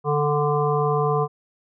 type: harmonic tone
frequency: 147.3 Hz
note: D3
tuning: 6 cents sharp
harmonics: 1 / 3 / 5 / 7 / 8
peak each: -23 / -22 / -27 / -26 / -29 dBFS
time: 0.04-1.28 s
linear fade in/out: 50 ms
effects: none